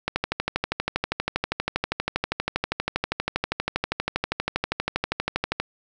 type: click train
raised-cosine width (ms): 0.3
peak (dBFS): -7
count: 70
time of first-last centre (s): 0.08-5.6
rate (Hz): 12.5
effects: none